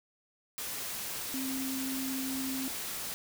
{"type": "tone in noise", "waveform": "sine", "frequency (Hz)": 264.7, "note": "C4", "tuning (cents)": 20, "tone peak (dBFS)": -34, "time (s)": [1.34, 2.68], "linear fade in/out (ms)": 0, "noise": "white", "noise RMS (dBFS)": -38, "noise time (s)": [0.58, 3.14], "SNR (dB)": 1, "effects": []}